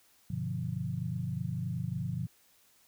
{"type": "chord", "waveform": "sine", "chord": "G dominant seventh", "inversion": "none", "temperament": "equal with one note detuned", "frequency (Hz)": [98.28, 123.47, 146.83, 174.61], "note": ["G2", "B2", "D3", "F3"], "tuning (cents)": [5, 0, 0, 0], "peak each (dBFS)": [-40, -36, -38, -37], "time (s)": [0.3, 2.27], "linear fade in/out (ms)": 5, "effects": ["white hiss -65 dBFS RMS until 2.87 s"]}